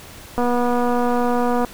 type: click train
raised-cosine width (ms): 1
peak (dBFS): -8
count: 309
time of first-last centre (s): 0.38-1.647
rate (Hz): 243
effects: pink hiss -40 dBFS RMS until 1.73 s